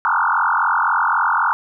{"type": "tone with frequency modulation", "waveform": "sine", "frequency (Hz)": 1167, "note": "D6", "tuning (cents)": -11, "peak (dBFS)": -14, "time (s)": [0.05, 1.53], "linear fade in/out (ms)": 0, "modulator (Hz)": 43.8, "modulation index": 7.1, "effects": []}